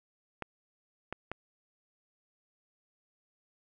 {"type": "clicks", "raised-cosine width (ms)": 0.5, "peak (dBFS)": -21, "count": 3, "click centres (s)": [0.423, 1.126, 1.316], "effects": []}